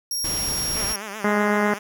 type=tone; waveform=25% pulse; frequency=5590 Hz; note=F8; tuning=1 cent sharp; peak=-19 dBFS; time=0.11-0.96 s; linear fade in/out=2 ms
type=noise; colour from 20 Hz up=pink; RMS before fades=-31 dBFS; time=0.24-0.93 s; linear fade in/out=5 ms
type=tone with vibrato; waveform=5% pulse; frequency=207.7 Hz; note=G#3; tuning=in tune; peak=-20 dBFS; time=0.76-1.79 s; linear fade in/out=10 ms; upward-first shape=sine; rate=7.9 Hz; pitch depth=110 cents each way
type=harmonic tone; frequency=207.7 Hz; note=G#3; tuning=in tune; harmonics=1 / 2 / 3 / 4 / 5 / 6 / 7 / 8 / 9 / 10; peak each=-22 / -25 / -27 / -28 / -29 / -30 / -30 / -31 / -32 / -32 dBFS; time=1.24-1.74 s; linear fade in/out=5 ms
effects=none